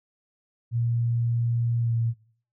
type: tone with pitch glide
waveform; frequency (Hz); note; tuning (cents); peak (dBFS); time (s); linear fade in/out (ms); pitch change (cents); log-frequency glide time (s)
sine; 117.8 to 115.58; A#2 to A#2; +19 to -14; -22; 0.71-2.14; 50; -33; 1.8-1.94
effects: noise-tail reverb RT60 0.5 s tail -19 dB re dry